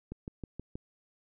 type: click train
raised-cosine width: 3 ms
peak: -26 dBFS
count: 5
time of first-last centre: 0.12-0.755 s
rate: 6.3 Hz
effects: none